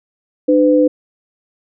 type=tone pair together; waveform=sine; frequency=300.3 / 505 Hz; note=D4 / B4; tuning=+39 / +39 cents; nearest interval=major sixth; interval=900 cents; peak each=-11 dBFS; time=0.48-0.88 s; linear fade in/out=10 ms; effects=none